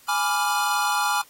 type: chord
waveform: square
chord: G# diminished seventh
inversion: none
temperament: equal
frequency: 830.6 / 987.8 / 1174.7 / 1396.9 Hz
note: G#5 / B5 / D6 / F6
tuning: 0 / 0 / 0 / 0 cents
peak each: -26 / -29 / -28 / -27 dBFS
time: 0.08-1.22 s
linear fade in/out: 10 ms
effects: white hiss -53 dBFS RMS until 1.29 s + AAC 48 kbps